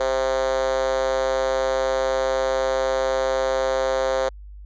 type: tone with high-pass filter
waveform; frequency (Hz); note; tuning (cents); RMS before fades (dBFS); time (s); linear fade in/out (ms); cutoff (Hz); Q
5% pulse; 132; C3; +16; -22; 0-4.29; 5; 500; 6.2
effects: added 50 Hz sine -37 dBFS peak until 4.65 s + resampled to 16000 Hz